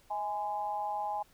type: tone with amplitude modulation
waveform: sine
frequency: 830.6 Hz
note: G#5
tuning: in tune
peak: -28 dBFS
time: 0.1-1.23 s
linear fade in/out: 10 ms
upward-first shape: sine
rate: 193 Hz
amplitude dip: 80%
effects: pink hiss -64 dBFS RMS until 1.33 s